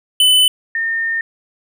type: tone pair in turn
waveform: square / sine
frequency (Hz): 3011 / 1820.6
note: F#7 / A#6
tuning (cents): +30 / -41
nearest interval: major sixth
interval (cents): 871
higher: first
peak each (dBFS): -9 / -16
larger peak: first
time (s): 0.2-0.48 / 0.75-1.21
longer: second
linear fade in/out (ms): 2
effects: none